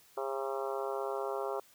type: harmonic tone with a mistuned harmonic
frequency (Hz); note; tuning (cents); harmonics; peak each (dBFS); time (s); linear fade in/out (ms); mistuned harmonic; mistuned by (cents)
135.4; C#3; -40; 3 / 4 / 5 / 6 / 7 / 8 / 9 / 10; -37 / -39 / -41 / -43 / -44 / -45 / -46 / -47; 0.17-1.6; 5; 9; -35
effects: white hiss -62 dBFS RMS until 1.74 s